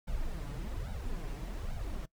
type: noise with flanger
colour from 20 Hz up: brown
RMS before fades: -37 dBFS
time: 0.07-2.06 s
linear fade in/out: 10 ms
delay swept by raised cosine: 1.3 to 7.1 ms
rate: 1.2 Hz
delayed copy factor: +0.85
effects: noise-tail reverb RT60 0.1 s tail -20 dB re dry